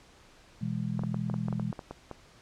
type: chord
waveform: sine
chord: E major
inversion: second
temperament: just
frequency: 123.61 / 164.81 / 206 Hz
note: B2 / E3 / G#3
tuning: +2 / 0 / -14 cents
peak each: -34 dBFS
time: 0.61-1.72 s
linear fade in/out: 10 ms
type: clicks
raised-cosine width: 1 ms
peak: -24 dBFS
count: 12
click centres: 0.993 / 1.036 / 1.144 / 1.299 / 1.341 / 1.484 / 1.527 / 1.597 / 1.728 / 1.792 / 1.91 / 2.113 s
effects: pink hiss -57 dBFS RMS until 2.41 s + low-pass 7000 Hz 12 dB/octave